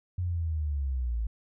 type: linear sweep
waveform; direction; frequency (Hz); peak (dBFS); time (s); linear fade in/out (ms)
sine; down; 91.4 to 53.7; -27; 0.18-1.27; 5
effects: none